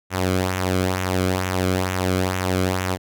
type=tone with flanger; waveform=sawtooth; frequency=92.5 Hz; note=F#2; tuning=in tune; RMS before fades=-22 dBFS; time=0.1-2.98 s; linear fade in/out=50 ms; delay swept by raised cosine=0.21 to 1.13 ms; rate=2.2 Hz; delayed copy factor=-0.6; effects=none